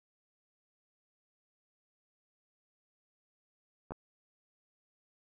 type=clicks; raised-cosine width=1 ms; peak=-27 dBFS; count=2; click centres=3.908 / 3.92 s; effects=none